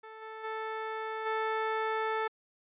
15% pulse tone with level steps, 440 Hz, A4, in tune, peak -39 / -35 / -28 / -23 dBFS, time 0.03-2.28 s, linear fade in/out 10 ms, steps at 0.21 / 0.43 / 1.25 s, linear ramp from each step 20 ms, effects resampled to 8000 Hz

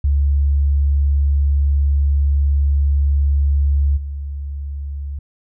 sine tone with level steps, 70.7 Hz, C#2, 35 cents sharp, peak -12 / -23 dBFS, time 0.04-5.19 s, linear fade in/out 5 ms, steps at 3.96 s, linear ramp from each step 20 ms, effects none

